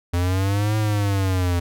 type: linear two-way sweep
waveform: square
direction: up then down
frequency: 86 to 108.7 to 86 Hz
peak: -19 dBFS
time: 0.13-1.6 s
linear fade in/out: 10 ms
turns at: 0.77 s
effects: none